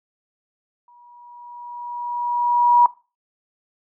sine tone with exponential growth, 963 Hz, B5, 44 cents flat, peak -8 dBFS, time 0.88-2.86 s, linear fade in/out 2 ms, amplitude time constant 430 ms, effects noise-tail reverb RT60 0.3 s tail -19 dB re dry

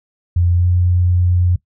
sine tone with pitch glide, 87.31 to 89.09 Hz, F2 to F2, 0 to +35 cents, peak -11 dBFS, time 0.36-1.56 s, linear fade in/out 5 ms, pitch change +35 cents, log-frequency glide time 0.55-0.67 s, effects noise-tail reverb RT60 0.1 s tail -18 dB re dry

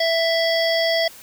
harmonic tone, 662 Hz, E5, 7 cents sharp, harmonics 1 / 3 / 5 / 7 / 8, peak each -19 / -24 / -26 / -27 / -28 dBFS, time 0-1.08 s, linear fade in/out 5 ms, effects white hiss -43 dBFS RMS until 1.22 s

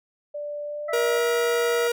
sine tone with pitch glide, 587.3 to 594.5 Hz, D5 to D5, 0 to +21 cents, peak -29 dBFS, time 0.34-1.19 s, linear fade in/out 10 ms, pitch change +21 cents, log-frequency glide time 0.64-0.9 s
harmonic tone, 656 Hz, E5, 9 cents flat, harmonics 1 / 2 / 3, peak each -30 / -33 / -35 dBFS, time 0.88-1.88 s, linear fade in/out 10 ms
45% pulse tone, 474.2 Hz, A#4, 30 cents sharp, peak -21 dBFS, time 0.93-1.92 s, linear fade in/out 5 ms
effects none

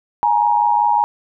sine tone pair together, 837 / 942.2 Hz, G#5 / A#5, +13 / +18 cents, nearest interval major second, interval 205 cents, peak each -15 dBFS, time 0.23-1.04 s, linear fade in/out 0 ms, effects none

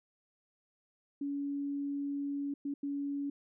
sine tone bursts at uneven times, 282.8 Hz, C#4, 35 cents sharp, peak -33 dBFS, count 3, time 1.21-2.54 / 2.65-2.74 / 2.83-3.3 s, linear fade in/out 5 ms, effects none

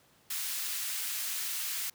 white high-pass noise, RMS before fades -35 dBFS, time 0.3-1.9 s, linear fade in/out 5 ms, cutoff 1600 Hz, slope 12 dB/octave, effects pink hiss -64 dBFS RMS until 1.94 s + high-pass 100 Hz 12 dB/octave

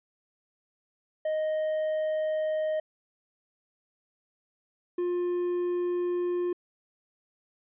triangle tone pair in turn, 622.3 / 353.7 Hz, D#5 / F4, 0 / +22 cents, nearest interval minor seventh, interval 978 cents, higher first, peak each -24 dBFS, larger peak neither, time 1.25-2.8 / 4.98-6.53 s, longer neither, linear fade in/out 5 ms, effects resampled to 8000 Hz

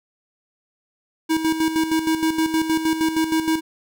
square tone with tremolo, 320 Hz, D#4, 49 cents sharp, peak -17 dBFS, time 1.29-3.61 s, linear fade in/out 20 ms, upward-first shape square, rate 6.4 Hz, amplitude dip 60%, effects none

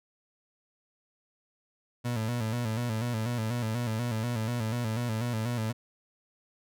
30% pulse tone with vibrato, 115.5 Hz, A#2, 16 cents flat, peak -26 dBFS, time 2.04-5.73 s, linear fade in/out 20 ms, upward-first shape square, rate 4.1 Hz, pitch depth 82 cents each way, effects none

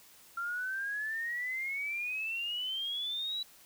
sine exponential sweep, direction up, 1368 to 3951 Hz, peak -33 dBFS, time 0.37-3.43 s, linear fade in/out 5 ms, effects white hiss -58 dBFS RMS until 3.65 s

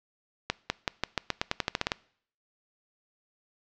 accelerating click train, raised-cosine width 0.2 ms, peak -8 dBFS, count 14, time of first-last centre 0.5-1.919 s, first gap 200 ms, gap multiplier 0.89, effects noise-tail reverb RT60 0.6 s tail -23 dB re dry + low-pass 5000 Hz 12 dB/octave

